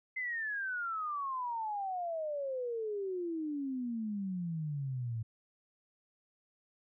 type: exponential sweep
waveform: sine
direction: down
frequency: 2072 to 109.6 Hz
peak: -34 dBFS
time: 0.16-5.23 s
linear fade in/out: 10 ms
effects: none